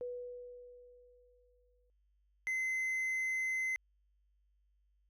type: tone with exponential decay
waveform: sine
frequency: 491.3 Hz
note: B4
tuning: 9 cents flat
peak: -37 dBFS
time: 0.01-1.9 s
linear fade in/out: 0 ms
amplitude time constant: 410 ms
type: tone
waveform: triangle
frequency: 2055 Hz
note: C7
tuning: 32 cents flat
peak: -31 dBFS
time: 2.47-3.76 s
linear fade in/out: 0 ms
effects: added 50 Hz sine -70 dBFS peak until 5.09 s